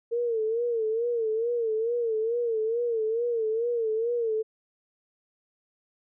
sine tone with vibrato, 457.5 Hz, A#4, 32 cents flat, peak -24 dBFS, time 0.11-4.43 s, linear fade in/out 20 ms, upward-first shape sine, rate 2.3 Hz, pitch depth 90 cents each way, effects none

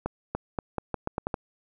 accelerating click train, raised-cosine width 1 ms, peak -14 dBFS, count 9, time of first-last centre 0.06-1.342 s, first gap 290 ms, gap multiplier 0.82, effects none

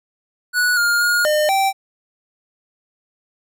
square tone with pitch steps, 1471 / 1414 / 1430 / 606 / 778 Hz, F#6 / F6 / F6 / D#5 / G5, -11 / +21 / +41 / -46 / -13 cents, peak -15 dBFS, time 0.53-1.73 s, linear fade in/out 50 ms, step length 240 ms, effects none

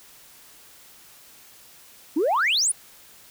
sine exponential sweep, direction up, 278.6 to 10570 Hz, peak -17 dBFS, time 2.16-2.72 s, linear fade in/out 10 ms, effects tanh soft clip ceiling -16 dBFS + white hiss -50 dBFS RMS until 3.3 s

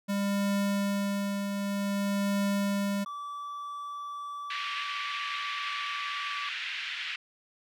square tone with tremolo, 200.2 Hz, G3, 37 cents sharp, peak -26 dBFS, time 0.08-3.05 s, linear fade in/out 20 ms, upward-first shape triangle, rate 0.53 Hz, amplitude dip 45%
triangle tone, 1157 Hz, D6, 26 cents flat, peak -34 dBFS, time 3.06-6.49 s, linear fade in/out 2 ms
white band-pass noise, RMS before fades -36 dBFS, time 4.5-7.16 s, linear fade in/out 5 ms, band 1700 to 3100 Hz, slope 24 dB/octave
effects none

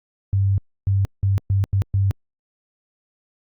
sine tone bursts at uneven times, 98 Hz, G2, in tune, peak -15 dBFS, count 6, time 0.33-0.58 / 0.87-1.05 / 1.23-1.38 / 1.5-1.64 / 1.73-1.82 / 1.94-2.11 s, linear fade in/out 0 ms, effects Opus 48 kbps

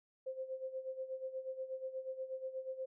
sine tone with tremolo, 523.3 Hz, C5, in tune, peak -37 dBFS, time 0.26-2.86 s, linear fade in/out 10 ms, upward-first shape sine, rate 8.3 Hz, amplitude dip 75%, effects none

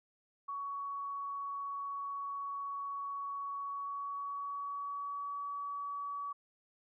sine tone with pitch glide, 1121 to 1138.6 Hz, C#6 to C#6, +19 to +46 cents, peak -37 dBFS, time 0.48-6.33 s, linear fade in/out 10 ms, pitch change +27 cents, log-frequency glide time 3.57-5.43 s, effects none

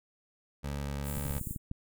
20% pulse tone with vibrato, 70.7 Hz, C#2, 35 cents sharp, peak -29 dBFS, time 0.63-1.4 s, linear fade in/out 20 ms, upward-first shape triangle, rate 2.4 Hz, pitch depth 11 cents each way
white band-stop noise, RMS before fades -43 dBFS, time 1.03-1.58 s, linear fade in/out 50 ms, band 410 to 7000 Hz, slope 96 dB/octave
clicks, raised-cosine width 5 ms, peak -25 dBFS, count 9, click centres 1.174 / 1.26 / 1.308 / 1.365 / 1.413 / 1.472 / 1.51 / 1.562 / 1.714 s
effects none

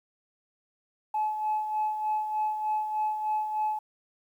sine tone with tremolo, 857 Hz, A5, 46 cents flat, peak -23 dBFS, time 1.14-3.79 s, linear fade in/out 5 ms, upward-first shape sine, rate 3.3 Hz, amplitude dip 55%, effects tanh soft clip ceiling -21 dBFS + 10-bit

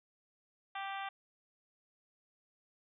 harmonic tone, 392 Hz, G4, in tune, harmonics 2 / 3 / 4 / 5 / 6 / 7 / 8 / 9, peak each -41 / -45 / -47 / -49 / -51 / -52 / -53 / -54 dBFS, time 0.75-1.09 s, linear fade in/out 5 ms, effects none

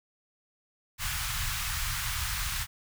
pink band-stop noise, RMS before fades -32 dBFS, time 0.98-2.67 s, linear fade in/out 50 ms, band 120 to 1100 Hz, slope 24 dB/octave, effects none

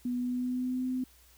sine tone with pitch glide, 246.1 to 255.5 Hz, B3 to C4, -6 to -41 cents, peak -29 dBFS, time 0.05-1.04 s, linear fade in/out 5 ms, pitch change +65 cents, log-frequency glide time 0.16-0.85 s, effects added 60 Hz sine -61 dBFS peak until 1.37 s + white hiss -61 dBFS RMS until 1.37 s

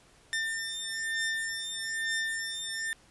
sawtooth beating tone pair, 1800 / 1801.1 Hz, A6 / A6, +39 / +40 cents, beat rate 1.1 Hz, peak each -31 / -30 dBFS, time 0.33-2.93 s, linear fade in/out 0 ms, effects pink hiss -60 dBFS RMS until 3.1 s + resampled to 24000 Hz

